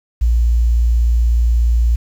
sine tone, 58.27 Hz, A#1, in tune, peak -10 dBFS, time 0.21-1.96 s, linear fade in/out 10 ms, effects 7-bit

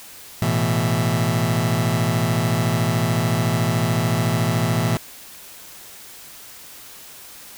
sawtooth chord, A suspended second, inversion none, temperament just, 110 / 123.75 / 165 Hz, A2 / B2 / E3, 0 / +4 / +2 cents, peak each -18 dBFS, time 0.42-4.97 s, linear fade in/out 0 ms, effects white hiss -41 dBFS RMS until 7.57 s

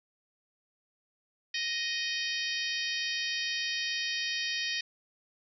harmonic tone with a mistuned harmonic, 622.3 Hz, D#5, in tune, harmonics 3 / 4 / 5 / 6 / 7 / 8 / 9, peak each -36 / -37 / -38 / -39 / -39 / -40 / -41 dBFS, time 1.54-4.81 s, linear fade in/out 5 ms, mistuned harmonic 7, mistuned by +46 cents, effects none

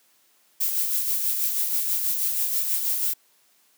violet noise with tremolo, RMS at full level -23 dBFS, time 0.6-3.14 s, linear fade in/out 10 ms, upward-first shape sine, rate 6.2 Hz, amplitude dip 40%, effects white hiss -62 dBFS RMS until 3.77 s + high-pass 200 Hz 12 dB/octave

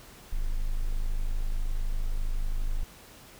triangle tone, 26 Hz, G#0, 3 cents sharp, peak -23 dBFS, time 0.32-2.84 s, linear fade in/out 10 ms, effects pink hiss -51 dBFS RMS until 3.39 s

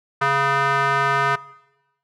square tone with band-pass filter, 138.59 Hz, C#3, in tune, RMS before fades -19 dBFS, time 0.21-1.36 s, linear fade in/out 10 ms, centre 1300 Hz, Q 2.6, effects noise-tail reverb RT60 1.0 s tail -21 dB re dry

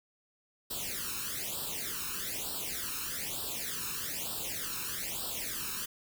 white noise with flanger, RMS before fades -37 dBFS, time 0.7-5.86 s, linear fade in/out 10 ms, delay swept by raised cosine 0.23 to 0.76 ms, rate 1.1 Hz, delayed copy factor +0.9, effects none

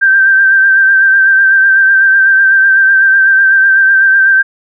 sine tone with vibrato, 1568 Hz, G6, in tune, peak -4 dBFS, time 0.01-4.43 s, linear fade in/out 20 ms, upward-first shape sine, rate 8 Hz, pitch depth 30 cents each way, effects none

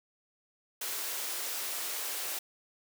white high-pass noise, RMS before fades -36 dBFS, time 0.81-2.39 s, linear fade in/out 5 ms, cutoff 330 Hz, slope 24 dB/octave, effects none

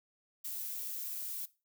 violet noise, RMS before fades -40 dBFS, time 0.44-1.46 s, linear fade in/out 10 ms, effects noise-tail reverb RT60 0.3 s tail -19 dB re dry

